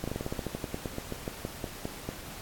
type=slowing click train; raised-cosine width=2 ms; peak=-19 dBFS; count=20; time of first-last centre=0.04-2.09 s; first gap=36 ms; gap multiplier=1.11; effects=pink hiss -44 dBFS RMS until 2.41 s + AAC 64 kbps